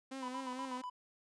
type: tone with vibrato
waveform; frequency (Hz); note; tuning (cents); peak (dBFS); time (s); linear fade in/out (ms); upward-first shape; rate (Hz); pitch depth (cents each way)
sawtooth; 260; C4; -11; -38; 0.11-0.82; 10; sine; 4.3; 56
type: tone with tremolo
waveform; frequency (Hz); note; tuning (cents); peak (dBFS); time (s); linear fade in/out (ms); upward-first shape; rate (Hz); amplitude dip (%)
triangle; 995; B5; +13; -38; 0.22-0.9; 10; square; 8.1; 75
effects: resampled to 22050 Hz